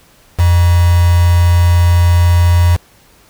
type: tone with quantisation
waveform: sine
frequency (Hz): 87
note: F2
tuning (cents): -6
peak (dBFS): -6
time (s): 0.38-2.77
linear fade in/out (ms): 20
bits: 3
effects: pink hiss -47 dBFS RMS until 3.29 s